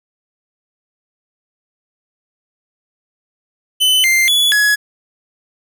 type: tone with pitch steps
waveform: 45% pulse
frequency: 3024 / 2095 / 3414 / 1683 Hz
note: F#7 / C7 / G#7 / G#6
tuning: +37 / +2 / +47 / +23 cents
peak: -10 dBFS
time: 3.8-4.76 s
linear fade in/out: 20 ms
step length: 240 ms
effects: none